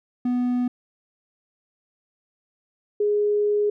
triangle / sine tone pair in turn, 246.9 / 415.2 Hz, B3 / G#4, 0 / 0 cents, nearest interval major sixth, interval 900 cents, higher second, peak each -18 dBFS, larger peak neither, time 0.25-0.68 / 3-3.7 s, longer second, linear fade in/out 5 ms, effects none

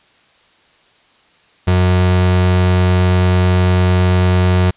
35% pulse tone, 91 Hz, F#2, 28 cents flat, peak -8 dBFS, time 1.67-4.71 s, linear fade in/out 10 ms, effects white hiss -52 dBFS RMS until 4.76 s + resampled to 8000 Hz

